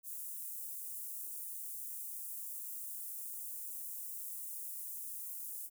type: high-pass noise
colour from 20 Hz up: white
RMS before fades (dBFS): -44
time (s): 0.03-5.7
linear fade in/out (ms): 50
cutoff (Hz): 8800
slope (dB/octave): 24
effects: none